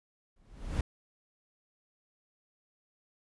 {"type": "noise with exponential growth", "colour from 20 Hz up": "brown", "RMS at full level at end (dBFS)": -27, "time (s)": [0.36, 0.81], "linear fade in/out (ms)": 5, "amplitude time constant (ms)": 96, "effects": ["resampled to 24000 Hz"]}